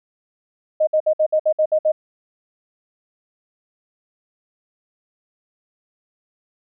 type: tone bursts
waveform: sine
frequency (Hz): 621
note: D#5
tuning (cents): -3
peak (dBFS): -13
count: 9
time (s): 0.8-1.92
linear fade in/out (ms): 10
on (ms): 72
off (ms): 59
effects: none